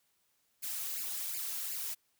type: noise with flanger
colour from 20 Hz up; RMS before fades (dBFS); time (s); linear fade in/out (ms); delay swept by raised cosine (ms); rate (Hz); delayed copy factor
blue; -38; 0.62-1.95; 20; 0.41 to 3.11; 2.7; +0.8
effects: white hiss -75 dBFS RMS until 2.19 s